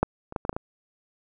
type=clicks; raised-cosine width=1 ms; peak=-6 / -24 / -13 / -18 / -8 / -26 / -15 dBFS; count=7; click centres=0.03 / 0.324 / 0.362 / 0.451 / 0.494 / 0.529 / 0.565 s; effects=none